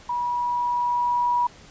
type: tone with level ramp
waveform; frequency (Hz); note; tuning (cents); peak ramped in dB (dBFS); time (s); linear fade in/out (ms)
sine; 969; B5; -33; -23 to -18; 0.09-1.47; 5
effects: pink hiss -48 dBFS RMS until 1.7 s + resampled to 16000 Hz